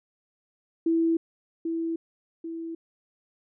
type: tone with echo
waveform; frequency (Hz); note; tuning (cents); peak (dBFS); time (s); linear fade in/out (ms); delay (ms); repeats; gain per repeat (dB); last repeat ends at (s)
sine; 329.6; E4; 0; -20; 0.86-1.17; 5; 790; 2; -6; 2.75
effects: none